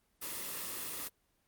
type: noise with comb filter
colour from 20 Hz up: white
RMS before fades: -40 dBFS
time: 0.21-1.09 s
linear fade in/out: 20 ms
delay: 1.3 ms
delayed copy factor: -0.5
effects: pink hiss -75 dBFS RMS until 1.47 s + Opus 24 kbps